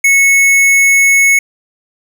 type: tone with hard clipping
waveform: sine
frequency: 2200 Hz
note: C#7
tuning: 14 cents flat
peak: -7 dBFS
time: 0.04-1.39 s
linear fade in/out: 5 ms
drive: 15 dB
effects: none